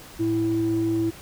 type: tone pair together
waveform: sine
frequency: 110 / 329.6 Hz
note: A2 / E4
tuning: 0 / 0 cents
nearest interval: octave + perfect fifth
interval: 1900 cents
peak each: -28 / -20 dBFS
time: 0.19-1.11 s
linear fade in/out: 20 ms
effects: tanh soft clip ceiling -15 dBFS + pink hiss -44 dBFS RMS until 1.21 s